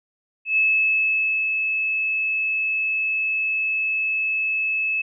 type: tone with ADSR envelope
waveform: sine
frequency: 2600 Hz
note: E7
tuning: 24 cents flat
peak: -15 dBFS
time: 0.45-5.02 s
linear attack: 120 ms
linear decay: 910 ms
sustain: -5 dB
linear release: 10 ms
effects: none